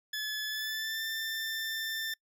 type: tone with pitch glide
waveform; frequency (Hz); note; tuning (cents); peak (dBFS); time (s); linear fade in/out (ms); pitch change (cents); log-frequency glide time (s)
20% pulse; 1720 to 1783.7; A6 to A6; -40 to +23; -28; 0.13-2.14; 5; +63; 0.46-1.02
effects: noise-tail reverb RT60 0.1 s tail -26 dB re dry